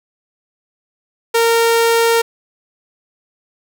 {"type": "tone", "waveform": "sawtooth", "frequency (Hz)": 461.1, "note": "A#4", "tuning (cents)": -19, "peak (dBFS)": -7, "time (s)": [1.34, 2.22], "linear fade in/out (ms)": 10, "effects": []}